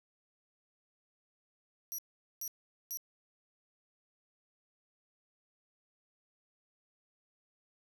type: tone bursts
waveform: 15% pulse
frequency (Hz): 5800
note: F#8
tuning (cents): -35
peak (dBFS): -32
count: 3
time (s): 1.92-2.972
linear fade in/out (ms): 0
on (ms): 64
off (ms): 430
effects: 12-bit